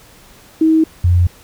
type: tone pair in turn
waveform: sine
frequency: 318.8 / 88.23 Hz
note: D#4 / F2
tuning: +42 / +18 cents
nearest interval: octave + minor seventh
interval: 2224 cents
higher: first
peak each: -8 dBFS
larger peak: neither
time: 0.61-0.84 / 1.04-1.27 s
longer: neither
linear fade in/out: 5 ms
effects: pink hiss -44 dBFS RMS until 1.43 s

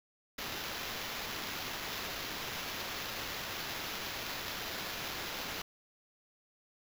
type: noise with sample-and-hold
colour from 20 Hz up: violet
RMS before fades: -40 dBFS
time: 0.38-5.62 s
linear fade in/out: 5 ms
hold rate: 8820 Hz
effects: none

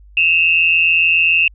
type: tone pair together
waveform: sine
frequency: 2583 / 2750 Hz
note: E7 / F7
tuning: -36 / -27 cents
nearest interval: minor second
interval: 109 cents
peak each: -13 dBFS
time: 0.17-1.48 s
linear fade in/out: 2 ms
effects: added 50 Hz sine -40 dBFS peak until 1.54 s

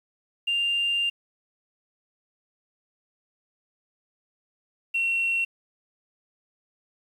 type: tone pair in turn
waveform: sine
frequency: 2794 / 2725 Hz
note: F7 / F7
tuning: 0 / -43 cents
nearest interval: unison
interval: 43 cents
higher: first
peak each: -21 dBFS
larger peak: neither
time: 0.47-1.1 / 4.94-5.45 s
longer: first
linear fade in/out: 10 ms
effects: tanh soft clip ceiling -18 dBFS + 9-bit

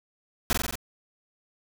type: noise with echo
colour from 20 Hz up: pink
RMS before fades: -24 dBFS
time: 0.5-0.53 s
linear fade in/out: 0 ms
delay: 45 ms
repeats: 5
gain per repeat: -2 dB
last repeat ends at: 0.755 s
effects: none

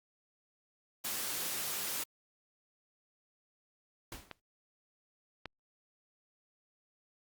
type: high-pass noise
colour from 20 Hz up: white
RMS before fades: -37 dBFS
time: 1.04-2.04 s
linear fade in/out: 10 ms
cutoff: 120 Hz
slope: 12 dB/octave
type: noise with exponential decay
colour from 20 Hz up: pink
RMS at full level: -42 dBFS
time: 4.12-4.4 s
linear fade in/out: 2 ms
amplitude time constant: 59 ms
type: clicks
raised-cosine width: 0.3 ms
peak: -27 / -24 dBFS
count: 2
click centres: 4.313 / 5.457 s
effects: Opus 48 kbps

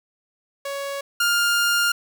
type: tone pair in turn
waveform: sawtooth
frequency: 558 / 1406.1 Hz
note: C#5 / F6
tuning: +11 / +11 cents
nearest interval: octave + major third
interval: 1600 cents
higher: second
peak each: -23 / -14 dBFS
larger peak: second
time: 0.65-1.01 / 1.2-1.92 s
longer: second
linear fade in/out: 5 ms
effects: none

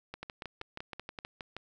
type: two click trains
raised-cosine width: 0.3 ms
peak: -24 / -24 dBFS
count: 6 / 10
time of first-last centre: 0.23-1.188 / 0.14-1.566 s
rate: 5.22 / 6.31 Hz
effects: none

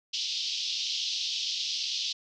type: band-pass noise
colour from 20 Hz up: pink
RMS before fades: -32 dBFS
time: 0.13-2.13 s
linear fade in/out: 10 ms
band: 3000 to 5600 Hz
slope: 48 dB/octave
effects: none

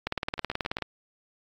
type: two click trains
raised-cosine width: 0.3 ms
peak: -12 / -23 dBFS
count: 15 / 4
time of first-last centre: 0.07-0.823 / 0.38-0.785 s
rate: 18.6 / 7.4 Hz
effects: AAC 48 kbps

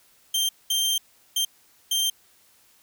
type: tone bursts at uneven times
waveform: sawtooth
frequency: 3157 Hz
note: G7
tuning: 12 cents sharp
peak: -18 dBFS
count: 4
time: 0.34-0.49 / 0.7-0.98 / 1.36-1.45 / 1.91-2.1 s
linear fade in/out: 5 ms
effects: white hiss -59 dBFS RMS until 2.82 s

